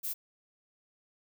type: noise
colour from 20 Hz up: violet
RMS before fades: -35 dBFS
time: 0.03-0.14 s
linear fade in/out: 20 ms
effects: none